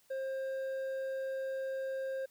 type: tone with hard clipping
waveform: sine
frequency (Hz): 532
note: C5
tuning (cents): +29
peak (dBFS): -36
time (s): 0.1-2.26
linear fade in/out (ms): 10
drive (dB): 5
effects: white hiss -68 dBFS RMS until 2.3 s